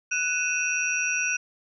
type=tone cluster; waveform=sine; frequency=1485 / 2511 / 2670 / 5760 Hz; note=F#6 / D#7 / E7 / F#8; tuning=+6 / +15 / +22 / -47 cents; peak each=-29 dBFS; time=0.11-1.37 s; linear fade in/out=10 ms; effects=none